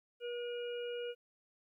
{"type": "harmonic tone", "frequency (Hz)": 480.7, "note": "B4", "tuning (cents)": -47, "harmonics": [1, 3, 5, 6], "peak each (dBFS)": [-38, -51, -55, -49], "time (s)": [0.2, 1.15], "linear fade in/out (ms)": 50, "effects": ["13-bit"]}